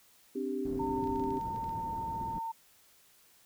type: chord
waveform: sine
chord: C suspended second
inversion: none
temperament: equal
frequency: 261.6 / 293.7 / 392 Hz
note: C4 / D4 / G4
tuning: 0 / 0 / 0 cents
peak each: -36 / -38 / -35 dBFS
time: 0.35-1.39 s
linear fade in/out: 10 ms
type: low-pass noise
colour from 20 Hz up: white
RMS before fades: -43 dBFS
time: 0.65-2.39 s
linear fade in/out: 5 ms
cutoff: 230 Hz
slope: 12 dB/octave
type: tone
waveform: sine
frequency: 908 Hz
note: A#5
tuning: 46 cents flat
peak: -34 dBFS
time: 0.79-2.52 s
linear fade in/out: 10 ms
type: clicks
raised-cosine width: 0.2 ms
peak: -38 dBFS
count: 11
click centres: 1.04 / 1.073 / 1.159 / 1.197 / 1.239 / 1.306 / 1.371 / 1.412 / 1.561 / 1.642 / 1.693 s
effects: white hiss -63 dBFS RMS until 3.45 s